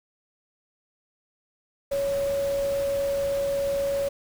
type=tone in noise; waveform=sine; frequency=558 Hz; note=C#5; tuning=11 cents sharp; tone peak=-23 dBFS; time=1.91-4.09 s; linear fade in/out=10 ms; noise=pink; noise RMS=-39 dBFS; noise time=1.91-4.09 s; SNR=+13 dB; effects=none